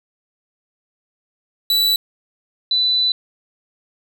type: tone pair in turn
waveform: 45% pulse / sine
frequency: 3951 / 3988 Hz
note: B7 / B7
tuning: 0 / +16 cents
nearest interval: unison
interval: 16 cents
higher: second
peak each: -14 dBFS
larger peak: neither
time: 1.7-1.96 / 2.71-3.12 s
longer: second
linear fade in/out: 2 ms
effects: none